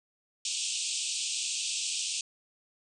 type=band-pass noise; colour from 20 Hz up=white; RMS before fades=-33 dBFS; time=0.45-2.21 s; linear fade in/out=2 ms; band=2500 to 8700 Hz; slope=96 dB/octave; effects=none